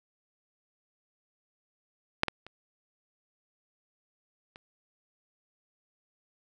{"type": "clicks", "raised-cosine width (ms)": 0.3, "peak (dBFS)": [-6, -14, -29, -30], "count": 4, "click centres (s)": [2.234, 2.283, 2.466, 4.559], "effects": []}